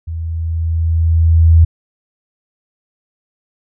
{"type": "tone with level ramp", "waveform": "sine", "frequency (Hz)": 82, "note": "E2", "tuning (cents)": -9, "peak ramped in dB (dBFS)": [-20, -3], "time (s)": [0.07, 1.65], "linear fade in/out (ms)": 10, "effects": []}